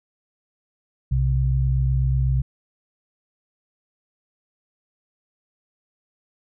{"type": "tone pair together", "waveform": "sine", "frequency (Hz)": [62.65, 130.81], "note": ["B1", "C3"], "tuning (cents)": [25, 0], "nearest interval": "octave + minor second", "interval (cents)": 1275, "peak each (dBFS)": -20, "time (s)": [1.11, 2.42], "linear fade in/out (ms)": 10, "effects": []}